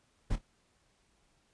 brown noise with echo, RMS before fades -30 dBFS, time 0.3-0.36 s, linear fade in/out 10 ms, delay 27 ms, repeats 2, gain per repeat -13 dB, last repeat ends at 0.414 s, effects pink hiss -71 dBFS RMS until 1.53 s + resampled to 22050 Hz

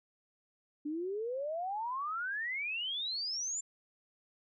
sine exponential sweep, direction up, 288.2 to 7330 Hz, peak -34 dBFS, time 0.85-3.61 s, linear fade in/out 10 ms, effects none

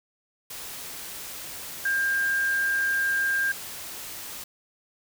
sine tone in noise, 1600 Hz, G6, 35 cents sharp, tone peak -22 dBFS, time 1.85-3.52 s, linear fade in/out 5 ms, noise white, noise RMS -38 dBFS, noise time 0.5-4.44 s, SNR +13 dB, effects none

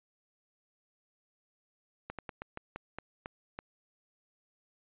slowing click train, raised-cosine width 0.5 ms, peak -24 dBFS, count 9, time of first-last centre 2.1-3.589 s, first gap 87 ms, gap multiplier 1.21, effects resampled to 8000 Hz

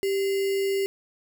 sine tone with sample-and-hold, 392 Hz, G4, in tune, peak -22 dBFS, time 0.03-0.86 s, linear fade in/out 0 ms, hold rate 2450 Hz, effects none

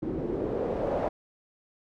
white noise with low-pass filter sweep, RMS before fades -30 dBFS, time 0.02-1.09 s, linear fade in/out 10 ms, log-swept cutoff 310 to 650 Hz, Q 2.9, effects none

